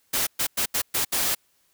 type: noise bursts at uneven times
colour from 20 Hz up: white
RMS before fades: -24 dBFS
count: 6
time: 0.13-0.27 / 0.39-0.47 / 0.57-0.66 / 0.74-0.82 / 0.94-1.05 / 1.12-1.35 s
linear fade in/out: 10 ms
effects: white hiss -66 dBFS RMS until 1.73 s